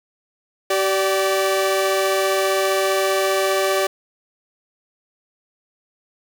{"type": "tone pair together", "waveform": "sawtooth", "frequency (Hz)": [384.1, 583.7], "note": ["G4", "D5"], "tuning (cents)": [-35, -11], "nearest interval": "perfect fifth", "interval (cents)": 724, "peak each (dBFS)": -16, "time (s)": [0.7, 3.87], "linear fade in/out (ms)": 5, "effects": ["7-bit"]}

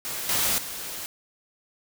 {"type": "noise with level steps", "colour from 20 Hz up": "white", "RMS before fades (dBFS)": [-32, -24, -35], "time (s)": [0.05, 1.06], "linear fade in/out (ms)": 0, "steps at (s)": [0.29, 0.58], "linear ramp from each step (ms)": 2, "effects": []}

